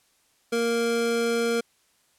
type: tone pair together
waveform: square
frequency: 232.5 / 466.2 Hz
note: A#3 / A#4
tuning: -4 / 0 cents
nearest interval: octave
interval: 1204 cents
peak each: -29 / -24 dBFS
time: 0.52-1.61 s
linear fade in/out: 10 ms
effects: white hiss -65 dBFS RMS until 2.18 s + low-pass 11000 Hz 12 dB/octave